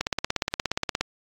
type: click train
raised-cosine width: 0.2 ms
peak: -7 dBFS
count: 18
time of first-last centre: 0.01-1.01 s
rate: 17 Hz
effects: AAC 48 kbps